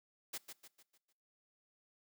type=noise with echo; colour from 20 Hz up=white; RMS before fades=-42 dBFS; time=0.33-0.38 s; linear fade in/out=10 ms; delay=150 ms; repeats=5; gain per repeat=-7 dB; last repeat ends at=1.13 s; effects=noise-tail reverb RT60 0.8 s tail -23 dB re dry + high-pass 200 Hz 12 dB/octave